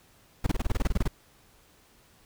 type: noise bursts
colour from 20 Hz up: brown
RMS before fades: -23 dBFS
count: 13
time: 0.44-1.078 s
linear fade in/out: 5 ms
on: 26 ms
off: 25 ms
effects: pink hiss -60 dBFS RMS until 2.25 s